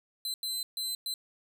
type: tone bursts at uneven times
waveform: sawtooth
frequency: 4051 Hz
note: B7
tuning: 43 cents sharp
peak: -29 dBFS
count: 4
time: 0.25-0.34 / 0.43-0.63 / 0.77-0.95 / 1.06-1.14 s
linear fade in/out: 2 ms
effects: none

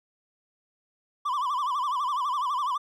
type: tone with vibrato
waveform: triangle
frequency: 1079 Hz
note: C#6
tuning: 47 cents flat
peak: -23 dBFS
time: 1.25-2.78 s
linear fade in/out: 10 ms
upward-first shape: sine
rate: 12 Hz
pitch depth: 170 cents each way
effects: none

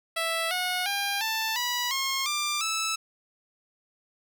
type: tone with pitch steps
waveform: 10% pulse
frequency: 659.3 / 727.3 / 802.4 / 885.2 / 976.5 / 1077.2 / 1188.4 / 1311 Hz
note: E5 / F#5 / G5 / A5 / B5 / C#6 / D6 / E6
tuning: 0 / -30 / +40 / +10 / -20 / -50 / +20 / -10 cents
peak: -18 dBFS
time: 0.16-2.96 s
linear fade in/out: 10 ms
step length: 350 ms
effects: none

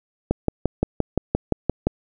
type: click train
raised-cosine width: 2 ms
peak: -5 dBFS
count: 10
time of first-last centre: 0.31-1.87 s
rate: 5.77 Hz
effects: none

